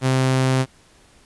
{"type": "tone", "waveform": "sawtooth", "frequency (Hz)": 130.81, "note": "C3", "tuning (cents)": 0, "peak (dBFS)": -12, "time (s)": [0.01, 0.66], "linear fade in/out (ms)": 50, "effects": ["pink hiss -53 dBFS RMS until 1.25 s", "resampled to 24000 Hz"]}